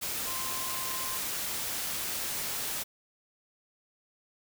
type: tone in noise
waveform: sine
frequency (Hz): 1046.5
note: C6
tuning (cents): 0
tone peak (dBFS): -40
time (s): 0.26-1.19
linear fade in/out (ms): 20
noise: white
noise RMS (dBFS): -34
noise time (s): 0.01-2.84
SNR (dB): -9
effects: none